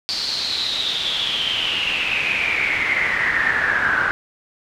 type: noise with band-pass filter sweep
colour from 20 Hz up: brown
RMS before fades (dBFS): -21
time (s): 0.09-4.11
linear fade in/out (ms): 0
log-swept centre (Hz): 4600 to 1500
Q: 9.8
effects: none